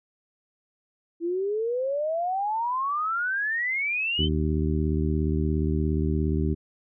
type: exponential sweep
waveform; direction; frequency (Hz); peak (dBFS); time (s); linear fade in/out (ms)
sine; up; 329.6 to 3136; -24; 1.2-4.29; 50
type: harmonic tone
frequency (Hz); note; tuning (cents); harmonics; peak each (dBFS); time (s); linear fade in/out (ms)
77.1; D#2; -15; 1 / 2 / 3 / 4 / 5; -25 / -28 / -30 / -31 / -32; 4.18-6.55; 20
effects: none